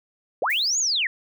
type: linear two-way sweep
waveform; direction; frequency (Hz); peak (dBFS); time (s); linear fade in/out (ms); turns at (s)
sine; up then down; 385.7 to 7010 to 1740; -20; 0.42-1.07; 2; 0.79
type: noise with exponential decay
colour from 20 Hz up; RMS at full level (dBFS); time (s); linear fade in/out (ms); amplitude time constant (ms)
violet; -35; 0.5-0.92; 1; 91
effects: none